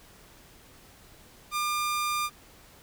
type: tone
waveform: sawtooth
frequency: 1200 Hz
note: D6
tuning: 37 cents sharp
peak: -23 dBFS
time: 1.51-2.3 s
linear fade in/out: 50 ms
effects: pink hiss -54 dBFS RMS until 2.82 s